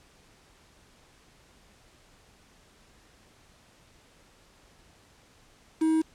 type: tone with quantisation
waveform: triangle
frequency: 318.4 Hz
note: D#4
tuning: 40 cents sharp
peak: -19 dBFS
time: 5.81-6.02 s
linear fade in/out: 10 ms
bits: 7
effects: pink hiss -59 dBFS RMS until 6.14 s + low-pass 9000 Hz 12 dB/octave